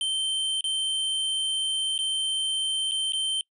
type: tone with dropouts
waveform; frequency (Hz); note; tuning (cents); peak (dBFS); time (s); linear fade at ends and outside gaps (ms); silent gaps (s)
square; 3112; G7; -13; -25; 0.01-3.41; 1; 0.609-0.641 / 1.979-1.989 / 2.912-2.918 / 3.122-3.133
effects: noise-tail reverb RT60 0.1 s tail -23 dB re dry + resampled to 24000 Hz